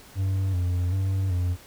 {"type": "tone with vibrato", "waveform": "triangle", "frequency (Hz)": 92.5, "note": "F#2", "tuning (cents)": 0, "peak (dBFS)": -20, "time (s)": [0.15, 1.57], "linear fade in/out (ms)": 50, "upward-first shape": "square", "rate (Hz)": 1.3, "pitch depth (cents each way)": 64, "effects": ["pink hiss -49 dBFS RMS until 1.66 s"]}